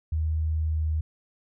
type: tone with pitch glide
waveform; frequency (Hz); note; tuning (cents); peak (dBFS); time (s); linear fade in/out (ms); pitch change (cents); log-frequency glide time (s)
sine; 78.7 to 78.16; D#2 to D#2; +20 to +8; -23; 0.12-1.01; 5; -12; 0.64-0.84
effects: none